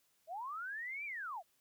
sine linear two-way sweep, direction up then down, 609 to 2403 to 609 Hz, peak -40 dBFS, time 0.27-1.43 s, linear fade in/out 50 ms, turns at 1.05 s, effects white hiss -75 dBFS RMS until 1.6 s

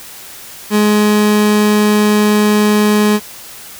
30% pulse tone, 210 Hz, G#3, 19 cents sharp, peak -6 dBFS, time 0.7-3.2 s, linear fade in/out 50 ms, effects white hiss -33 dBFS RMS until 3.79 s

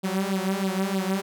sawtooth tone with flanger, 192 Hz, G3, 36 cents flat, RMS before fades -26 dBFS, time 0.03-1.22 s, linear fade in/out 20 ms, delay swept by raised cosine 0.23 to 5.13 ms, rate 3.2 Hz, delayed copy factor +0.85, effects none

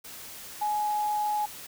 sine tone in noise, 840 Hz, G#5, 19 cents sharp, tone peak -25 dBFS, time 0.61-1.46 s, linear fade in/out 10 ms, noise white, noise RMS -43 dBFS, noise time 0.04-1.67 s, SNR +15 dB, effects none

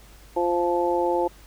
harmonic tone, 174.2 Hz, F3, 4 cents flat, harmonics 2 / 3 / 4 / 5, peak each -24 / -25 / -31 / -25 dBFS, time 0.36-1.28 s, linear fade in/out 10 ms, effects added 50 Hz sine -48 dBFS peak until 1.46 s + pink hiss -52 dBFS RMS until 1.46 s

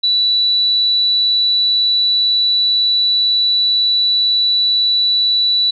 sine tone, 3951 Hz, B7, in tune, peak -11 dBFS, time 0.03-5.71 s, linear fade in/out 10 ms, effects none

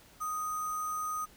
sine tone with sample-and-hold, 1244.5 Hz, D#6, in tune, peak -32 dBFS, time 0.2-1.26 s, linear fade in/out 20 ms, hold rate 7350 Hz, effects pink hiss -58 dBFS RMS until 1.36 s

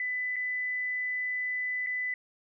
sine tone with dropouts, 1999 Hz, B6, 20 cents sharp, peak -29 dBFS, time 0-2.14 s, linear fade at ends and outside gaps 2 ms, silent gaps 0.36-0.364 / 1.864-1.869 s, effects none

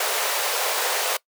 pink high-pass noise, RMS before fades -24 dBFS, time 0-1.17 s, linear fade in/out 5 ms, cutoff 440 Hz, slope 48 dB/octave, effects noise-tail reverb RT60 0.1 s tail -21 dB re dry

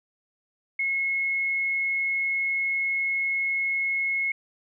sine tone, 2174 Hz, C#7, 34 cents flat, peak -23 dBFS, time 0.79-4.32 s, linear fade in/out 5 ms, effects none

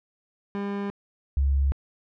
30% pulse / sine tone pair in turn, 200.8 / 68.93 Hz, G3 / C#2, +42 / -9 cents, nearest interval octave + perfect fifth, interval 1851 cents, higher first, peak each -25 / -19 dBFS, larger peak second, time 0.55-0.9 / 1.37-1.72 s, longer neither, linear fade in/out 0 ms, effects low-pass 2000 Hz 12 dB/octave

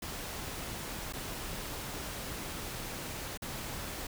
pink noise with dropouts, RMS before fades -40 dBFS, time 0.02-4.07 s, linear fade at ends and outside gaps 5 ms, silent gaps 1.126-1.134 / 3.375-3.42 s, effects none

